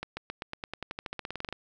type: accelerating click train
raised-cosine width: 0.3 ms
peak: -19 dBFS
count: 20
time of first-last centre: 0.03-1.526 s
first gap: 140 ms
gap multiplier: 0.93
effects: none